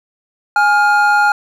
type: tone pair together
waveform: triangle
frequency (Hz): 830.6 / 1409.1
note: G#5 / F6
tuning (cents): 0 / +15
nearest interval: major sixth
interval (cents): 915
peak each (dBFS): -10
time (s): 0.56-1.32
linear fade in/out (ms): 2
effects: none